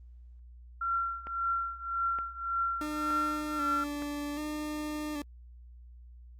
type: tone with tremolo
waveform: sine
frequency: 1367 Hz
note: F6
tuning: 37 cents flat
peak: -26 dBFS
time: 0.81-3.84 s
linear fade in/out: 5 ms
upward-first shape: triangle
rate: 1.8 Hz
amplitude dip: 90%
type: click train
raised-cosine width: 0.5 ms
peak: -28 dBFS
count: 4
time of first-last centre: 1.27-4.022 s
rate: 1.09 Hz
type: tone with vibrato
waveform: 40% pulse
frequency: 296.3 Hz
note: D4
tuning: 15 cents sharp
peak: -33 dBFS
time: 2.81-5.22 s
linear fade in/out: 2 ms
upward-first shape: square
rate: 0.64 Hz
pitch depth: 32 cents each way
effects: added 60 Hz sine -48 dBFS peak until 6.39 s + Opus 32 kbps